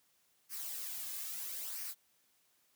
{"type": "noise with flanger", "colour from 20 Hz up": "blue", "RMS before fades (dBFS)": -42, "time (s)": [0.49, 1.95], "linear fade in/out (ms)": 50, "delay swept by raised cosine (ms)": [0.26, 2.16], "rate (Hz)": 0.75, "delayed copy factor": -0.55, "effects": ["white hiss -73 dBFS RMS until 2.75 s", "high-pass 80 Hz 12 dB/octave"]}